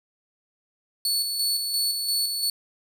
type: tone with tremolo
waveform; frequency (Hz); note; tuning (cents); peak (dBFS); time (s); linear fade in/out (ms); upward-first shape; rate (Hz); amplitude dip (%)
sawtooth; 4435; C#8; 0; -19; 1.05-2.5; 2; square; 2.9; 40
effects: none